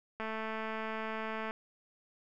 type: click train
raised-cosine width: 0.5 ms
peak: -24 dBFS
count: 289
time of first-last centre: 0.2-1.509 s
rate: 220 Hz
effects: none